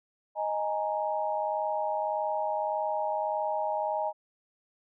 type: chord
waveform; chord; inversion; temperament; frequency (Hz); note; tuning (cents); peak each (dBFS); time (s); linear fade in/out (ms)
sine; D# suspended fourth; none; equal; 622.3 / 830.6 / 932.3; D#5 / G#5 / A#5; 0 / 0 / 0; -31 / -31 / -34; 0.35-4.13; 50
effects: none